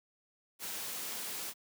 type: noise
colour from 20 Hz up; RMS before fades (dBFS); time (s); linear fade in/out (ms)
white; -40; 0.59-1.54; 50
effects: high-pass 150 Hz 12 dB/octave